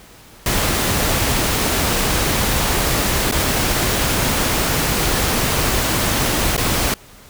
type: noise with dropouts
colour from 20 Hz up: pink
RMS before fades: -18 dBFS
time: 0.46-6.94 s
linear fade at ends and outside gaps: 2 ms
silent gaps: 3.313-3.322 / 6.566-6.577 s
effects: pink hiss -44 dBFS RMS until 7.29 s